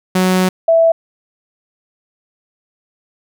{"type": "tone pair in turn", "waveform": ["sawtooth", "sine"], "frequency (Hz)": [185, 659.3], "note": ["F#3", "E5"], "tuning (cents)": [0, 0], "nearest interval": "octave + minor seventh", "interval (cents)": 2200, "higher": "second", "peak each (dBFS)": -7, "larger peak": "neither", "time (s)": [[0.15, 0.49], [0.68, 0.92]], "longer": "first", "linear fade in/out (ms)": 5, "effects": []}